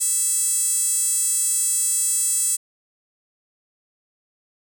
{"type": "tone with high-pass filter", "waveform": "sawtooth", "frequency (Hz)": 659.3, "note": "E5", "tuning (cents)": 0, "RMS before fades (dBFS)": -21, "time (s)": [0, 2.57], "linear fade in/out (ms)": 20, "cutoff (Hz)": 8300, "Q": 6.3, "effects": []}